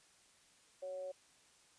sine tone with amplitude modulation, 556 Hz, C#5, 5 cents sharp, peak -39 dBFS, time 0.82-1.12 s, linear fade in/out 10 ms, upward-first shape sine, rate 181 Hz, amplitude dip 45%, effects white hiss -67 dBFS RMS until 1.78 s + resampled to 22050 Hz

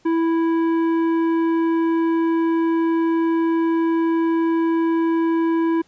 triangle tone with tanh clipping, 329.6 Hz, E4, in tune, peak -18 dBFS, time 0.05-5.82 s, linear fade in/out 10 ms, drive 15 dB, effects pink hiss -58 dBFS RMS until 5.87 s + resampled to 16000 Hz

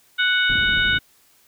harmonic tone, 740 Hz, F#5, in tune, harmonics 2 / 3 / 4 / 5, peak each -18 / -26 / -25 / -24 dBFS, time 0.18-0.99 s, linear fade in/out 20 ms
pink low-pass noise, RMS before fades -31 dBFS, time 0.49-0.99 s, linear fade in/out 5 ms, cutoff 290 Hz, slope 12 dB/octave
effects white hiss -57 dBFS RMS until 1.47 s

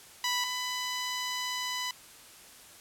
10% pulse tone pair in turn, 987.8 / 997.5 Hz, B5 / B5, 0 / +17 cents, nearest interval unison, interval 17 cents, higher second, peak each -19 / -23 dBFS, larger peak first, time 0.24-0.44 / 0.44-1.91 s, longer second, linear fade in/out 2 ms, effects white hiss -52 dBFS RMS until 2.8 s + low-pass 12000 Hz 12 dB/octave

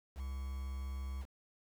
triangle tone with quantisation, 67 Hz, C2, 42 cents sharp, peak -36 dBFS, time 0.15-1.26 s, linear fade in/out 50 ms, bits 9, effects none

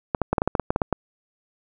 clicks, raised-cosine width 1 ms, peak -6 dBFS, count 12, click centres 0.148 / 0.217 / 0.33 / 0.382 / 0.419 / 0.476 / 0.552 / 0.597 / 0.705 / 0.761 / 0.818 / 0.927 s, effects none

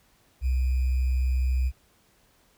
sine tone with sample-and-hold, 64 Hz, C2, 38 cents flat, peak -21 dBFS, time 0.41-1.72 s, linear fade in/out 50 ms, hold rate 2450 Hz, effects pink hiss -63 dBFS RMS until 2.57 s

